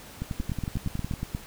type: two click trains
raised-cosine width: 5 ms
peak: -18 / -17 dBFS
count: 11 / 9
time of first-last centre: 0.22-1.137 / 0.4-1.349 s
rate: 10.9 / 8.43 Hz
effects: pink hiss -46 dBFS RMS until 1.46 s